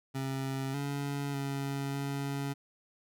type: tone with pitch steps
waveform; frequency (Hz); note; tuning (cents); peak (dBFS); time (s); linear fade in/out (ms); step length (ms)
25% pulse; 134.5 / 141.4 / 138.7 / 139.7; C3 / C#3 / C#3 / C#3; +48 / +35 / +1 / +14; -29; 0.14-2.54; 20; 600
effects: none